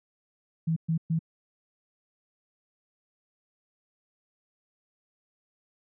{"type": "tone bursts", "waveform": "sine", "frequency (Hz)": 162.5, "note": "E3", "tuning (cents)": -24, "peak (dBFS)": -23, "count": 3, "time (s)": [0.67, 1.192], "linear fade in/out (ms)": 10, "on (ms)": 94, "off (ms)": 120, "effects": []}